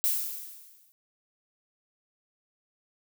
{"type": "noise with exponential decay", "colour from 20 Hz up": "violet", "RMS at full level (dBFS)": -24, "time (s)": [0.04, 0.92], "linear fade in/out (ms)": 0, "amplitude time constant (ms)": 190, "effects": []}